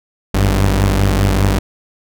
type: tone pair together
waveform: sawtooth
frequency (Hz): 51.04 / 97.1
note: G#1 / G2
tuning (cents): -29 / -16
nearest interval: major seventh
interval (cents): 1113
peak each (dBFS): -10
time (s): 0.34-1.59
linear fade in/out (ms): 5
effects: none